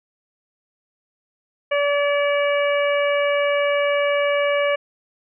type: harmonic tone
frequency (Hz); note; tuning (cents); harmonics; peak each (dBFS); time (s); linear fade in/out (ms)
574; D5; -40; 1 / 2 / 3 / 4 / 5; -18 / -27 / -28 / -26 / -31; 1.71-4.76; 10
effects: none